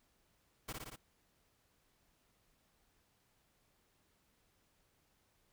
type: noise with echo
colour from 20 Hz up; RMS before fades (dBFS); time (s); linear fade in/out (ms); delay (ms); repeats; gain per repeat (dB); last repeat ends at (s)
pink; -43; 0.68-0.73; 10; 58; 4; -2; 0.962
effects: pink hiss -75 dBFS RMS until 5.52 s